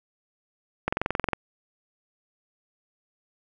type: click train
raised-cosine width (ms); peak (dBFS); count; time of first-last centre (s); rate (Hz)
0.5; -9; 11; 0.88-1.332; 22.1
effects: none